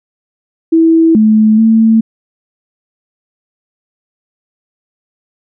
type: tone with pitch steps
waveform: sine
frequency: 326.6 / 216.6 / 223.4 Hz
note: E4 / A3 / A3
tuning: -16 / -27 / +27 cents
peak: -4 dBFS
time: 0.72-2.01 s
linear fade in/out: 10 ms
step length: 430 ms
effects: none